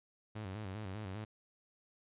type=tone with vibrato; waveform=sawtooth; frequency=101 Hz; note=G#2; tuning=48 cents flat; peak=-37 dBFS; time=0.35-1.25 s; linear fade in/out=10 ms; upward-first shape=square; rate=5 Hz; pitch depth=110 cents each way; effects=resampled to 8000 Hz